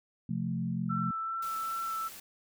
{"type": "chord", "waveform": "sine", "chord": "F major", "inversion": "second", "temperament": "equal", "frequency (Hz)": [130.81, 174.61, 220], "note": ["C3", "F3", "A3"], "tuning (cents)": [0, 0, 0], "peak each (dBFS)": [-36, -33, -35], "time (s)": [0.29, 1.11], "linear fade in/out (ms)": 5}
{"type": "tone with vibrato", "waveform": "sine", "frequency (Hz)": 1333, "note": "E6", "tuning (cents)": 19, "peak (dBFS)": -32, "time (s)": [0.89, 2.09], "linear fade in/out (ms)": 20, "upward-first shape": "sine", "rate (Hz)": 2.5, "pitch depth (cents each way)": 12}
{"type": "noise", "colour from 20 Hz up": "white", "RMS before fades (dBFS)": -47, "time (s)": [1.42, 2.2], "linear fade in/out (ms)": 5}
{"effects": []}